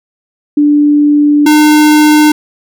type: tone pair in turn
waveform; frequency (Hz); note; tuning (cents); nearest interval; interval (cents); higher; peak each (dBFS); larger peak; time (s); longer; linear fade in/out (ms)
sine / square; 293.7 / 302.5; D4 / D#4; 0 / -49; minor second; 51; second; -4; neither; 0.57-1.46 / 1.46-2.32; first; 5
effects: none